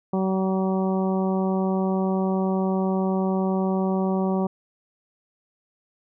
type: harmonic tone with a mistuned harmonic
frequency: 189.5 Hz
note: F#3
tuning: 42 cents sharp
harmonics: 1 / 2 / 3 / 4 / 5 / 6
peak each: -22 / -27 / -31 / -32 / -35 / -38 dBFS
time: 0.13-4.47 s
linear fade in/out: 5 ms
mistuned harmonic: 6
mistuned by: +15 cents
effects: none